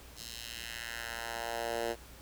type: tone with high-pass filter sweep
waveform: 10% pulse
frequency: 116.54 Hz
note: A#2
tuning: in tune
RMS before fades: -39 dBFS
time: 0.15-1.96 s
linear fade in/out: 50 ms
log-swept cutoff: 4700 to 400 Hz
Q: 1.4
effects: added 60 Hz sine -54 dBFS peak until 2.21 s + pink hiss -54 dBFS RMS until 2.21 s